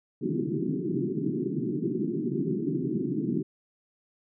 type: band-pass noise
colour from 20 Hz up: white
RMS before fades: -29 dBFS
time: 0.21-3.43 s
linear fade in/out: 20 ms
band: 130 to 390 Hz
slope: 96 dB/octave
effects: none